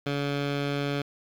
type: tone with low-pass filter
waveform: 15% pulse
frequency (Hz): 142.3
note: C#3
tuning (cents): +46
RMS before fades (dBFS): -29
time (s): 0.06-1.02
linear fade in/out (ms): 5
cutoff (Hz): 3700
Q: 1.7
effects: 8-bit